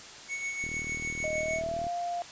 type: tone with tremolo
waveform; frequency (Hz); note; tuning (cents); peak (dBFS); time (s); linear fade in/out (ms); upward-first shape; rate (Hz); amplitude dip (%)
square; 2217; C#7; 0; -31; 0.28-1.63; 50; sine; 6.6; 45
type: click train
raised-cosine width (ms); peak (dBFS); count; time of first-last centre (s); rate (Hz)
3; -29; 49; 0.64-1.868; 39.1
type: tone with pitch glide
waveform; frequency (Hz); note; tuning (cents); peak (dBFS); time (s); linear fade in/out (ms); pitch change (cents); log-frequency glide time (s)
sine; 622.3 to 698.5; D#5 to F5; 0 to 0; -30; 1.24-2.22; 0; +200; 1.4-1.89
effects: white hiss -46 dBFS RMS until 2.31 s + resampled to 16000 Hz